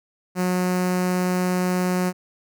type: tone with notch filter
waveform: sawtooth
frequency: 181.7 Hz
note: F#3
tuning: 31 cents flat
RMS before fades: -22 dBFS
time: 0.35-2.13 s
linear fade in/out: 50 ms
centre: 3400 Hz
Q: 1.7
effects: none